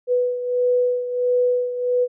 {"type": "beating tone pair", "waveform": "sine", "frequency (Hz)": [493.9, 495.4], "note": ["B4", "B4"], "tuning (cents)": [0, 5], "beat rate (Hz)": 1.5, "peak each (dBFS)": [-18, -24], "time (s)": [0.07, 2.08], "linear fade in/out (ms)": 50, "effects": []}